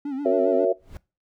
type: tone with vibrato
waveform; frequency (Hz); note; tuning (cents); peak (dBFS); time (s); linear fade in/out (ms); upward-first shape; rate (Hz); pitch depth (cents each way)
triangle; 276.3; C#4; -6; -24; 0.05-0.65; 5; sine; 7.4; 100
type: chord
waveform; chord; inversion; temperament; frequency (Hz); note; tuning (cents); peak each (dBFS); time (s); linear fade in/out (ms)
sine; F# dominant seventh; none; just; 370 / 462.5 / 555 / 666; F#4 / A#4 / C#5 / E5; 0 / -14 / +2 / +18; -23; 0.25-0.73; 10
type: noise with exponential growth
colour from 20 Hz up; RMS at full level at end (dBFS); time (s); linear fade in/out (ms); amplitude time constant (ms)
brown; -34; 0.75-0.97; 0; 47
effects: noise-tail reverb RT60 0.3 s tail -21 dB re dry